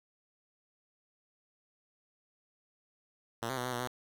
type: tone with pitch steps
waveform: 5% pulse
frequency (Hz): 115.7 / 131.3 / 123.3 / 126.7 / 120.9 / 125.3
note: A#2 / C3 / B2 / B2 / B2 / B2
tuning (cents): -13 / +6 / -2 / +45 / -36 / +25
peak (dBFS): -23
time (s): 3.42-3.876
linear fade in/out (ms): 5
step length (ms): 76
effects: 9-bit